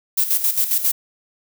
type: noise with tremolo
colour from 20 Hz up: violet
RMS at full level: -17 dBFS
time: 0.17-0.92 s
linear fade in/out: 10 ms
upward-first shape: square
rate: 7.4 Hz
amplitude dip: 65%
effects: none